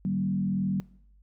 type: tone with frequency modulation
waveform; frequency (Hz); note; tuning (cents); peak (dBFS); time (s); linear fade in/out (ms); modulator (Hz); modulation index
sine; 191.2; G3; -43; -25; 0.05-0.8; 0; 42.4; 0.81
effects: noise-tail reverb RT60 0.7 s tail -21 dB re dry + added 50 Hz sine -55 dBFS peak until 1.22 s